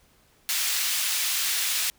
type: high-pass noise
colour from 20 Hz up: pink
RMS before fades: -26 dBFS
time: 0.49-1.9 s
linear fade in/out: 0 ms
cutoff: 2600 Hz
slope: 12 dB/octave
effects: pink hiss -61 dBFS RMS until 1.98 s